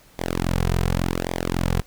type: tone with flanger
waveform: sawtooth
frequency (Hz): 43.65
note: F1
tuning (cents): 0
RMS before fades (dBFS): -23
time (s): 0.18-1.82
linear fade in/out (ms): 20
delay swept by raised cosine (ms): 0.71 to 3.61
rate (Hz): 0.88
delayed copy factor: -0.95
effects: pink hiss -53 dBFS RMS until 1.86 s